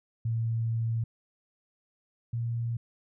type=tone pair in turn; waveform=sine; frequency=114.2 / 117 Hz; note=A#2 / A#2; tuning=-35 / +7 cents; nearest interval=unison; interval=42 cents; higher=second; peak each=-26 / -28 dBFS; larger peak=first; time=0.25-1.04 / 2.33-2.77 s; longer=first; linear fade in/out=5 ms; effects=none